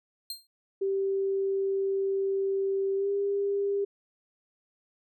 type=tone with exponential decay; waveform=sawtooth; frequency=4187 Hz; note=C8; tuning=in tune; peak=-28 dBFS; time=0.3-0.47 s; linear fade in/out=2 ms; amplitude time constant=36 ms
type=tone with pitch glide; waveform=sine; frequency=390 to 400.3 Hz; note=G4 to G4; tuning=-9 to +36 cents; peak=-25 dBFS; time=0.81-3.85 s; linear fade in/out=10 ms; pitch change=+45 cents; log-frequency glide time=2.96-3.09 s
effects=none